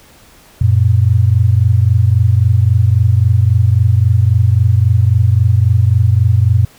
sine tone pair together, 92.5 / 116.21 Hz, F#2 / A#2, 0 / -5 cents, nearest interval major third, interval 395 cents, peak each -10 dBFS, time 0.61-6.65 s, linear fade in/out 5 ms, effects pink hiss -44 dBFS RMS until 6.78 s

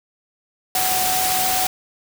sine tone in noise, 745 Hz, F#5, 12 cents sharp, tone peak -22 dBFS, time 0.75-1.67 s, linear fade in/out 2 ms, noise white, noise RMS -21 dBFS, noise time 0.75-1.67 s, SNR -4 dB, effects none

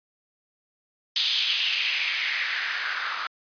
blue noise with band-pass filter sweep, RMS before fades -26 dBFS, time 1.16-3.27 s, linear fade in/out 2 ms, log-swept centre 3600 to 1300 Hz, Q 3.4, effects resampled to 11025 Hz

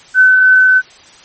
sine tone with tremolo, 1516 Hz, F#6, 42 cents sharp, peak -3 dBFS, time 0.14-0.82 s, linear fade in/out 50 ms, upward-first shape triangle, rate 3.2 Hz, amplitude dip 25%, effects white hiss -41 dBFS RMS until 1.24 s + MP3 32 kbps

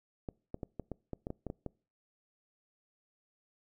clicks, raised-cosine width 2 ms, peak -25 dBFS, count 11, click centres 0.288 / 0.544 / 0.632 / 0.797 / 0.917 / 1.133 / 1.269 / 1.304 / 1.467 / 1.501 / 1.663 s, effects noise-tail reverb RT60 0.4 s tail -25 dB re dry

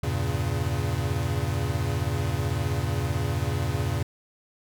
square chord, E diminished seventh, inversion none, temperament equal, 82.41 / 98 / 116.54 / 138.59 Hz, E2 / G2 / Bb2 / Db3, 0 / 0 / 0 / 0 cents, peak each -31 dBFS, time 0.03-4.03 s, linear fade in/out 5 ms, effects none

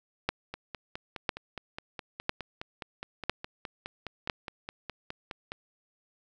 two click trains, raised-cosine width 0.3 ms, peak -21 / -10 dBFS, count 25 / 5, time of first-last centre 0.54-5.519 / 0.29-4.298 s, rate 4.82 / 0.998 Hz, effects none

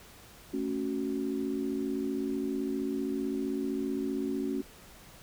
sine chord, F# minor, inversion first, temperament just, 222 / 277.5 / 370 Hz, A3 / C#4 / F#4, +16 / +2 / 0 cents, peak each -36 / -32 / -35 dBFS, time 0.53-4.62 s, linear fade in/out 10 ms, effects pink hiss -53 dBFS RMS until 5.22 s

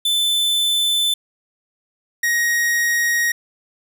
45% pulse tone pair in turn, 3520 / 1882.5 Hz, A7 / A#6, 0 / +16 cents, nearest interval major seventh, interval 1084 cents, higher first, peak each -16 dBFS, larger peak neither, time 0.05-1.14 / 2.23-3.32 s, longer neither, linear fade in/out 5 ms, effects none

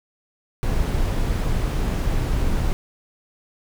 brown noise, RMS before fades -21 dBFS, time 0.63-2.73 s, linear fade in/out 0 ms, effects none

